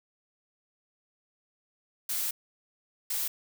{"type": "noise bursts at uneven times", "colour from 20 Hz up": "blue", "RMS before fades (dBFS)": -31, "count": 2, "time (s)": [[2.09, 2.31], [3.1, 3.28]], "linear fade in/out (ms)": 5, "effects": []}